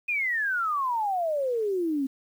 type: exponential sweep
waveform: sine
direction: down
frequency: 2514 to 261.6 Hz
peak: -24 dBFS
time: 0.08-2.07 s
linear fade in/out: 10 ms
effects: 9-bit